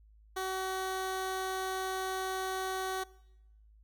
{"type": "tone", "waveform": "15% pulse", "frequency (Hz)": 377.7, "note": "F#4", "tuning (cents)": 36, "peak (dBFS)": -27, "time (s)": [0.36, 3.04], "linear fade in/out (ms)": 10, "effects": ["noise-tail reverb RT60 0.9 s tail -22 dB re dry", "added 53 Hz sine -57 dBFS peak until 3.83 s"]}